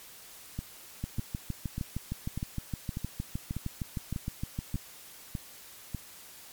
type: two click trains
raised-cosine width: 5 ms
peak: -20 / -21 dBFS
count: 25 / 10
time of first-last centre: 1.04-4.744 / 0.59-5.947 s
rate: 6.48 / 1.68 Hz
effects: white hiss -50 dBFS RMS until 6.52 s + MP3 96 kbps